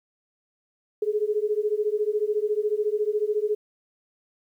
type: beating tone pair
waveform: sine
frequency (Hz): 415.3 / 429.3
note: G#4 / A4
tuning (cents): 0 / -43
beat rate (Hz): 14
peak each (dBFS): -25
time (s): 1.02-3.55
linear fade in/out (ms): 5
effects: 10-bit